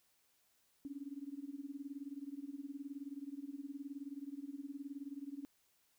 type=tone with tremolo; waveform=sine; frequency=280.8 Hz; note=C#4; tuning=22 cents sharp; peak=-40 dBFS; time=0.85-5.45 s; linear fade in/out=0 ms; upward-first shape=sine; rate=19 Hz; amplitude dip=90%; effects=white hiss -75 dBFS RMS until 5.98 s